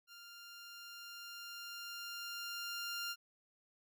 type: tone with level ramp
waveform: 15% pulse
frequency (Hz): 1396.9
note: F6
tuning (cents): 0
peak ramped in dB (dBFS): -47 to -32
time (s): 0.07-3.16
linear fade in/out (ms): 50
effects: none